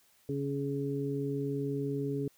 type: harmonic tone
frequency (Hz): 140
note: C#3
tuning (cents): +18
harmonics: 1 / 2 / 3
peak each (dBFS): -35 / -35 / -35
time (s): 0.29-2.28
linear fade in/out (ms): 2
effects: white hiss -66 dBFS RMS until 2.37 s